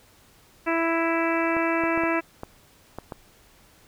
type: harmonic tone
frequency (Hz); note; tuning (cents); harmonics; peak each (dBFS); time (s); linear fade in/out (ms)
330.8; E4; +6; 1 / 2 / 3 / 4 / 5 / 6 / 7 / 8; -25 / -28 / -30 / -31 / -32 / -33 / -33 / -34; 0.66-2.21; 20
type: clicks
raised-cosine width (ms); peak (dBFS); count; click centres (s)
1; -19; 7; 1.567 / 1.837 / 1.976 / 2.036 / 2.434 / 2.986 / 3.122
effects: pink hiss -56 dBFS RMS until 3.87 s

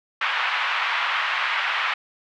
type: band-pass noise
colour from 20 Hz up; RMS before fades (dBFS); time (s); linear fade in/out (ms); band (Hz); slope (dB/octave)
pink; -24; 0.21-1.94; 5; 1000 to 3000; 24
effects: none

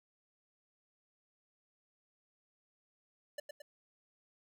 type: tone with echo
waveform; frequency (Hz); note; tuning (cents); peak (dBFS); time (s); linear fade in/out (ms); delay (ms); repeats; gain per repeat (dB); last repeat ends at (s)
square; 587.3; D5; 0; -39; 3.38-3.4; 5; 110; 2; -5; 3.62
effects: none

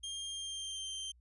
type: tone with pitch glide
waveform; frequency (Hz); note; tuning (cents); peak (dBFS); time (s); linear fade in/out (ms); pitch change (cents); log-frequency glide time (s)
sawtooth; 3206 to 3140; G7 to G7; +38 to +2; -36; 0.03-1.12; 10; -36; 0.3-0.92
effects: added 60 Hz sine -61 dBFS peak until 1.2 s + resampled to 24000 Hz

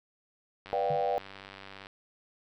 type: click train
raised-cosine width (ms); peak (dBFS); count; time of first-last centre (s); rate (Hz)
0.3; -29; 119; 0.66-1.869; 97.6
type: chord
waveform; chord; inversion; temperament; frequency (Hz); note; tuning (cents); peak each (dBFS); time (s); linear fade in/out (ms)
sine; G dominant seventh; first; just; 490 / 588 / 705.6 / 784; B4 / D5 / F5 / G5; -14 / +2 / +18 / 0; -32; 0.73-1.18; 0
type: tone with exponential decay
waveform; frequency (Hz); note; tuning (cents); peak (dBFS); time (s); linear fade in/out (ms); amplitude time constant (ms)
triangle; 148.9; D3; +24; -30; 0.9-1.08; 5; 39
effects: none

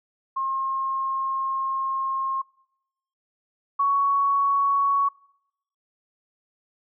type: tone pair in turn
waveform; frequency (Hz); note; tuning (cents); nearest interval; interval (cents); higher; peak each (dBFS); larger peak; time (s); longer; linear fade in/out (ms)
sine; 1071 / 1116.3; C6 / C#6; +40 / +12; minor second; 72; second; -23 / -18; second; 0.36-2.42 / 3.79-5.09; first; 10
effects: noise-tail reverb RT60 0.8 s tail -24 dB re dry

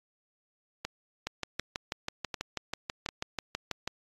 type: two click trains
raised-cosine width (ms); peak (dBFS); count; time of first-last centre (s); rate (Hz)
0.2; -15 / -16; 17 / 4; 1.27-3.876 / 0.85-3.089; 6.14 / 1.34
effects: AAC 32 kbps

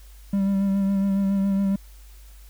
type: tone with vibrato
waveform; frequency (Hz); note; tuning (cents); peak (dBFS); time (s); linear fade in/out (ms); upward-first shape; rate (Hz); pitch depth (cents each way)
triangle; 196.4; G3; +4; -17; 0.33-1.76; 5; sine; 7.2; 24
effects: added 50 Hz sine -43 dBFS peak until 2.49 s + white hiss -55 dBFS RMS until 2.49 s

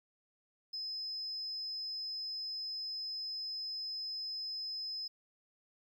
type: tone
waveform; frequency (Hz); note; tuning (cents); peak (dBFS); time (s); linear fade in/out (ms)
triangle; 5100; D#8; +42; -35; 0.73-5.08; 10
effects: tanh soft clip ceiling -35 dBFS + 12-bit

